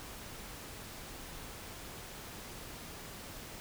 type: silence
effects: pink hiss -47 dBFS RMS until 3.6 s